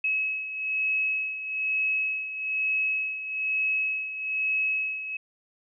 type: beating tone pair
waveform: sine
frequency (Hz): 2570 / 2571.1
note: E7 / E7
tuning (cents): -45 / -44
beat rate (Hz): 1.1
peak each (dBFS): -26 / -32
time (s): 0.04-5.17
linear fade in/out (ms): 5
effects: none